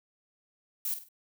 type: noise with echo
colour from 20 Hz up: violet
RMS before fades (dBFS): -32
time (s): 0.85-0.94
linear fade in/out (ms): 2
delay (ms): 49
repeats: 3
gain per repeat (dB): -9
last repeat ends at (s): 1.087
effects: none